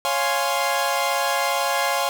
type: chord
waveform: sawtooth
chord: Db major seventh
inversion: none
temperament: equal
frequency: 554.4 / 698.5 / 830.6 / 1046.5 Hz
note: Db5 / F5 / Ab5 / C6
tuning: 0 / 0 / 0 / 0 cents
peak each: -22 dBFS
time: 0.05-2.09 s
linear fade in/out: 0 ms
effects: none